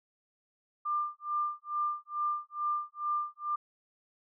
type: tone with tremolo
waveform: sine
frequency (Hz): 1194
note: D6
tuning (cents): +28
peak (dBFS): -27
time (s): 0.85-3.56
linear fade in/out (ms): 10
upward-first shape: sine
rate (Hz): 2.3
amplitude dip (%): 100
effects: none